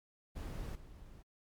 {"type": "noise with level steps", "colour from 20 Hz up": "brown", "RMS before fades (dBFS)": [-41, -54], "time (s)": [0.35, 1.23], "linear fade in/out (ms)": 20, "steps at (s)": 0.75, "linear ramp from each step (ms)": 5, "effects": ["MP3 96 kbps"]}